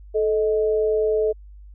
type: tone pair together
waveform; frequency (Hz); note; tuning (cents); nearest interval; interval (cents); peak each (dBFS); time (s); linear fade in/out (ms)
sine; 435.3 / 626; A4 / D#5; -19 / +10; tritone; 629; -18 / -25; 0.14-1.33; 20
effects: added 50 Hz sine -40 dBFS peak until 1.74 s